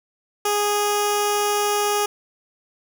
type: tone with notch filter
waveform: 10% pulse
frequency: 413.4 Hz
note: G#4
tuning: 8 cents flat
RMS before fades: -21 dBFS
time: 0.45-2.06 s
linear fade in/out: 5 ms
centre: 1900 Hz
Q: 1.2
effects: none